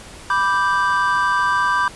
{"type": "chord", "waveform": "triangle", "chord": "G major", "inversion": "first", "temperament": "equal", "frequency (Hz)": [987.8, 1174.7, 1568], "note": ["B5", "D6", "G6"], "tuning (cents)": [0, 0, 0], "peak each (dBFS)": -18, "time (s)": [0.3, 1.88], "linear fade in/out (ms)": 2, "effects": ["pink hiss -39 dBFS RMS until 1.95 s", "resampled to 24000 Hz"]}